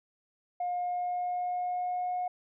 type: tone with pitch glide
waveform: sine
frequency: 713 to 723.4 Hz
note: F5 to F#5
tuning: +36 to -39 cents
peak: -28 dBFS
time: 0.6-2.28 s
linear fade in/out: 5 ms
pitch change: +25 cents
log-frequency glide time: 0.75-2.13 s
effects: tanh soft clip ceiling -26 dBFS